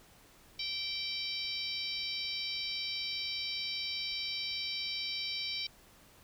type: harmonic tone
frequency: 775 Hz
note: G5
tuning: 20 cents flat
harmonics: 3 / 4 / 5 / 6 / 7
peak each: -42 / -42 / -40 / -40 / -42 dBFS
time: 0.59-5.67 s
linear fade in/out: 5 ms
effects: pink hiss -60 dBFS RMS until 6.23 s